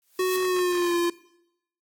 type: noise with exponential growth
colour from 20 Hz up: blue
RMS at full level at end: -31 dBFS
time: 0.02-0.36 s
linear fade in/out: 0 ms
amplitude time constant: 73 ms
type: tone with pitch glide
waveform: square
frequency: 370 to 345.2 Hz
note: F#4 to F4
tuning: 0 to -20 cents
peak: -22 dBFS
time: 0.19-1.1 s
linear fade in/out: 5 ms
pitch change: -120 cents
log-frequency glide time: 0.43-0.95 s
effects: noise-tail reverb RT60 0.8 s tail -19 dB re dry + AAC 64 kbps